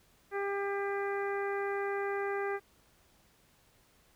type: harmonic tone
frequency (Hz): 399.1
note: G4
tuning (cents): +31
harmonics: 1 / 2 / 3 / 4 / 5 / 6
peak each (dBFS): -33 / -39 / -42 / -41 / -43 / -51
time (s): 0.31-2.6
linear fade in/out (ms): 50
effects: pink hiss -66 dBFS RMS until 4.15 s